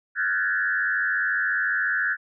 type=tone with frequency modulation; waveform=sine; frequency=1603 Hz; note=G6; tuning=38 cents sharp; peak=-21 dBFS; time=0.15-2.17 s; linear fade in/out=50 ms; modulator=94.3 Hz; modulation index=1.8; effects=none